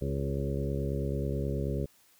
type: harmonic tone with a mistuned harmonic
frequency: 69.3 Hz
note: C#2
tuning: in tune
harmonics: 1 / 2 / 3 / 4 / 5 / 6 / 7 / 8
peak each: -34 / -33 / -38 / -41 / -41 / -38 / -42 / -41 dBFS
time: 0.01-1.86 s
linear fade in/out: 10 ms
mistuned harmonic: 6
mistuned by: -23 cents
effects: white hiss -63 dBFS RMS until 2.19 s